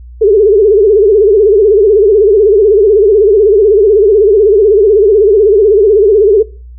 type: tone with vibrato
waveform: sine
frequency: 415.3 Hz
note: G#4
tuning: in tune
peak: -3 dBFS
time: 0.21-6.43 s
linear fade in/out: 10 ms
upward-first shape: sine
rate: 16 Hz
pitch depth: 140 cents each way
effects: noise-tail reverb RT60 0.4 s tail -21 dB re dry + added 60 Hz sine -28 dBFS peak until 6.78 s